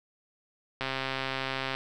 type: click train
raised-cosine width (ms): 0.3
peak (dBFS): -15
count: 126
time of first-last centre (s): 0.81-1.75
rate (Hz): 133
effects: none